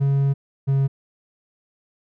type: tone pair in turn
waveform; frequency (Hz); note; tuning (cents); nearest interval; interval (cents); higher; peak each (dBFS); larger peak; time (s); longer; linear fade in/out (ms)
triangle; 138.59 / 136.68; C#3 / C#3; 0 / -24; unison; 24; first; -14; neither; 0-0.34 / 0.67-0.88; first; 20
effects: none